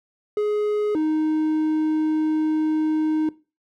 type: tone pair in turn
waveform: triangle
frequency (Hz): 419.3 / 311.1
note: G#4 / D#4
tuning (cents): +17 / 0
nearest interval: perfect fourth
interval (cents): 517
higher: first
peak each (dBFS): -17 / -17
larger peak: neither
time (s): 0.37-0.95 / 0.95-3.29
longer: second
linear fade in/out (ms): 2
effects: noise-tail reverb RT60 0.3 s tail -19 dB re dry